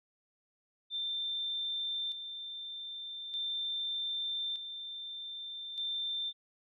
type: tone with tremolo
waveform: sine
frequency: 3573 Hz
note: A7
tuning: 26 cents sharp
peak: -33 dBFS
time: 0.9-6.33 s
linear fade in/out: 50 ms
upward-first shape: square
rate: 0.41 Hz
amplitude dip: 55%
effects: none